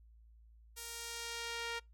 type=tone with band-pass filter sweep; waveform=sawtooth; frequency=466.2 Hz; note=A#4; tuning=in tune; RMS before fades=-43 dBFS; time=0.76-1.8 s; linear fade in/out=20 ms; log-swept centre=11000 to 2500 Hz; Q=0.71; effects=noise-tail reverb RT60 0.2 s tail -25 dB re dry + added 56 Hz sine -58 dBFS peak until 1.93 s